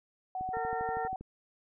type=tone with pitch glide; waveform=sine; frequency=747 to 754.8 Hz; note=F#5 to F#5; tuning=+16 to +34 cents; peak=-33 dBFS; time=0.35-1.16 s; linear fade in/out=2 ms; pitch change=+18 cents; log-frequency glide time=0.8-0.87 s
type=click train; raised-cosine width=3 ms; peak=-32 dBFS; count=11; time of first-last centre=0.41-1.21 s; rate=12.5 Hz
type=harmonic tone; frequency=456.7 Hz; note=A#4; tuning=36 cents flat; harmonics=1 / 2 / 3 / 4; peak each=-37 / -40 / -42 / -43 dBFS; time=0.53-1.08 s; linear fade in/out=10 ms
effects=none